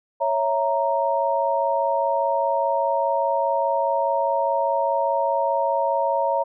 sine chord, A# diminished, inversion first, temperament equal, 554.4 / 659.3 / 932.3 Hz, C#5 / E5 / A#5, 0 / 0 / 0 cents, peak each -23 / -25 / -22 dBFS, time 0.2-6.44 s, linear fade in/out 20 ms, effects none

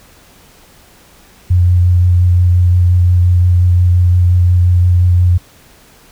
sine tone with vibrato, 89 Hz, F2, 33 cents sharp, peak -6 dBFS, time 1.5-5.38 s, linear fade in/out 10 ms, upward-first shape sine, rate 5.7 Hz, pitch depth 15 cents each way, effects pink hiss -44 dBFS RMS until 6.11 s

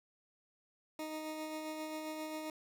20% pulse tone with tremolo, 311.1 Hz, D#4, in tune, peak -34 dBFS, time 0.99-2.5 s, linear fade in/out 2 ms, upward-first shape sine, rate 7.5 Hz, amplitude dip 30%, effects none

